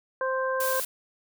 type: harmonic tone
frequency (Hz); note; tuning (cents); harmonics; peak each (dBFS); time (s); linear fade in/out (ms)
523.3; C5; 0; 1 / 2 / 3; -27 / -30 / -32; 0.21-0.8; 2
type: noise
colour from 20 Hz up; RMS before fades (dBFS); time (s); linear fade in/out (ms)
blue; -31; 0.6-0.85; 5
effects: none